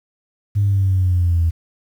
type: linear sweep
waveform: sine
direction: down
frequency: 102.8 to 81.6 Hz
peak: -12 dBFS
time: 0.55-1.51 s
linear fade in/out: 20 ms
effects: tanh soft clip ceiling -9 dBFS + 8-bit